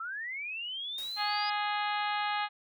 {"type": "linear sweep", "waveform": "sine", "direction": "up", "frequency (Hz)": [1287, 4949], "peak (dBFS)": -35, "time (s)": [0, 1.5], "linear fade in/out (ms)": 5}
{"type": "noise with exponential decay", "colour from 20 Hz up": "white", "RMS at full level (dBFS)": -46, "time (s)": [0.98, 1.67], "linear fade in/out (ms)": 2, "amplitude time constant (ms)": 150}
{"type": "harmonic tone", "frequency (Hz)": 415.3, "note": "G#4", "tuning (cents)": 0, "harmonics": [2, 3, 4, 5, 6, 7, 8, 9, 10], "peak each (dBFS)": [-32, -36, -38, -40, -42, -43, -44, -45, -46], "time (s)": [1.16, 2.49], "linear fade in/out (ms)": 50}
{"effects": []}